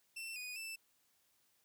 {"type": "tone with pitch steps", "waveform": "sawtooth", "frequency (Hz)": [2686, 2477, 2651], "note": ["E7", "D#7", "E7"], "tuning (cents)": [32, -8, 9], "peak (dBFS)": -40, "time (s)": [0.16, 0.76], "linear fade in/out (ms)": 10, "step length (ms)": 200, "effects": ["white hiss -75 dBFS RMS until 1.64 s", "high-pass 60 Hz 12 dB/octave"]}